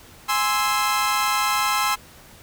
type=chord; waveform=sawtooth; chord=Ab augmented; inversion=none; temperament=equal with one note detuned; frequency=830.6 / 1046.5 / 1313.2 Hz; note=Ab5 / C6 / E6; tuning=0 / 0 / -7 cents; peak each=-22 / -19 / -20 dBFS; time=0.28-1.96 s; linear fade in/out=20 ms; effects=pink hiss -47 dBFS RMS until 2.42 s